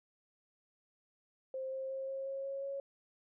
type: tone with pitch steps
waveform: sine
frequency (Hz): 526 / 530.3 / 534.6 / 538.9 / 543.3 / 547.7 / 552.2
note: C5 / C5 / C5 / C#5 / C#5 / C#5 / C#5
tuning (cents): +9 / +23 / +37 / -49 / -35 / -21 / -7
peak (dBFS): -37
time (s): 1.54-2.8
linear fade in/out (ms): 2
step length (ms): 180
effects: none